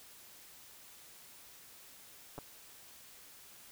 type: clicks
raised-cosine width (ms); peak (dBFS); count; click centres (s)
1; -30; 2; 2.38 / 2.387
effects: white hiss -56 dBFS RMS until 3.71 s